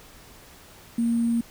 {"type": "tone with sample-and-hold", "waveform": "sine", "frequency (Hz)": 233.1, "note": "A#3", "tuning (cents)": 0, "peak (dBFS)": -20, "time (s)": [0.98, 1.41], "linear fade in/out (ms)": 5, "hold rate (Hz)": 8820, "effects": ["pink hiss -49 dBFS RMS until 1.5 s"]}